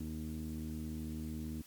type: tone with low-pass filter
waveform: sawtooth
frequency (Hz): 78.1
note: D#2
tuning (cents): +7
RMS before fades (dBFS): -41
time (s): 0-1.62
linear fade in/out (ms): 5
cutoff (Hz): 270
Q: 6.4
effects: white hiss -59 dBFS RMS until 1.66 s + MP3 96 kbps